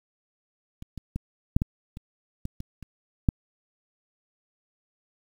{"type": "clicks", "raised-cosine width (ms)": 5, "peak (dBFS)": [-27, -24, -17, -7, -12, -26, -19, -23, -29, -7], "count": 10, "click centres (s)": [0.824, 0.977, 1.16, 1.565, 1.619, 1.971, 2.454, 2.604, 2.827, 3.288], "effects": ["8-bit"]}